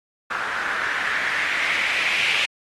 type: noise with low-pass filter sweep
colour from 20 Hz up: blue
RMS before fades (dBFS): -24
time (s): 0.3-2.46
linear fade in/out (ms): 10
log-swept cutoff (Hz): 1400 to 2600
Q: 4
effects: AAC 32 kbps